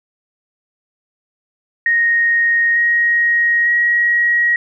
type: tone with pitch steps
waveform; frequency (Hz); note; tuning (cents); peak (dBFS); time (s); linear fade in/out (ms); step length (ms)
sine; 1864.7 / 1882 / 1899.5; A#6 / A#6 / A#6; 0 / +16 / +32; -11; 1.86-4.56; 2; 900
effects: none